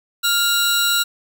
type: tone pair together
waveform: sawtooth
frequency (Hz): 1400 / 3912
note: F6 / B7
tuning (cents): +4 / -17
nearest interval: octave + tritone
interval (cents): 1779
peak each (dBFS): -15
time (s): 0.23-1.04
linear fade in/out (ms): 20
effects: none